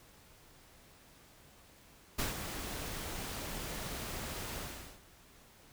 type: noise with ADSR envelope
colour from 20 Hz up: pink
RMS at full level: -33 dBFS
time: 2.18-5.01 s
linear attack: 14 ms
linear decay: 140 ms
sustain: -8 dB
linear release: 440 ms
effects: pink hiss -60 dBFS RMS until 5.72 s